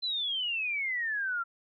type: exponential sweep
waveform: sine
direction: down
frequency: 4100 to 1351 Hz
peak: -29 dBFS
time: 0.02-1.44 s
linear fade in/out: 20 ms
effects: none